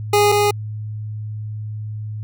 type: tone pair in turn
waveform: 25% pulse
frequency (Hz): 412.8 / 412.8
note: G#4 / G#4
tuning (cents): -10 / -10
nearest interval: unison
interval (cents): 0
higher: neither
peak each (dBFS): -8 / -10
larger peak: first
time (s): 0.13-0.32 / 0.32-0.51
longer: neither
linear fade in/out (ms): 5
effects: added 107 Hz sine -25 dBFS peak until 2.23 s